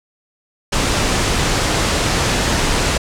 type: low-pass noise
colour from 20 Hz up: pink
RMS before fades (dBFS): -17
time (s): 0.72-2.98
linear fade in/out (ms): 10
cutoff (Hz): 8600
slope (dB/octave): 24
effects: none